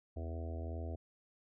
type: harmonic tone with a mistuned harmonic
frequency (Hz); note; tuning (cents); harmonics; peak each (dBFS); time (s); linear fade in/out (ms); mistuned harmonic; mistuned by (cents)
82.41; E2; 0; 1 / 3 / 4 / 5 / 6 / 7 / 8 / 9; -39 / -50 / -51 / -53 / -54 / -56 / -51 / -59; 0.16-0.96; 10; 1; -52
effects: none